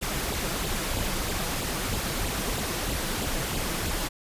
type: noise with flanger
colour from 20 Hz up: pink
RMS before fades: -29 dBFS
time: 0.01-4.09 s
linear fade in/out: 20 ms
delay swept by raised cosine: 0.24 to 6.24 ms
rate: 3.1 Hz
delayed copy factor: +0.6
effects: resampled to 32000 Hz